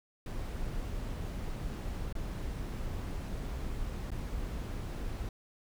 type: noise with dropouts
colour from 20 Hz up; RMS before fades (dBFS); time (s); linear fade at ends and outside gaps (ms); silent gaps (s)
brown; -37; 0.26-5.29; 2; 2.127-2.152 / 4.105-4.116
effects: none